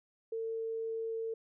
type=tone; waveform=sine; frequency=450.6 Hz; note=A4; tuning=41 cents sharp; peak=-34 dBFS; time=0.32-1.34 s; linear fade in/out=5 ms; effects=none